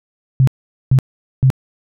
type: tone bursts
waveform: sine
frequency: 131.6 Hz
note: C3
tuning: 10 cents sharp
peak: -7 dBFS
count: 3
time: 0.4-1.502 s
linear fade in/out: 0 ms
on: 74 ms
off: 440 ms
effects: none